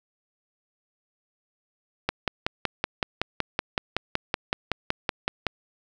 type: click train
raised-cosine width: 0.3 ms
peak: -7 dBFS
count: 19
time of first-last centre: 2.09-5.467 s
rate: 5.33 Hz
effects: none